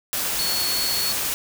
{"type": "tone in noise", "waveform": "sine", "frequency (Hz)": 4388, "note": "C#8", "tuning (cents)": -18, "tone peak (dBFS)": -24, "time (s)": [0.39, 1.12], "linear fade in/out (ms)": 0, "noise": "white", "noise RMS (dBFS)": -25, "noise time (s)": [0.13, 1.34], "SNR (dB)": -2, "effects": []}